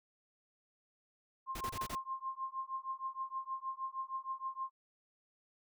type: tone with tremolo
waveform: sine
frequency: 1059 Hz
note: C6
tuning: 21 cents sharp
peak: -34 dBFS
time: 1.46-4.71 s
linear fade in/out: 50 ms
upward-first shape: triangle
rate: 6.4 Hz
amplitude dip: 100%
type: noise bursts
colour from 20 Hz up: pink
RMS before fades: -43 dBFS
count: 5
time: 1.55-1.953 s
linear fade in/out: 5 ms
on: 59 ms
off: 27 ms
effects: none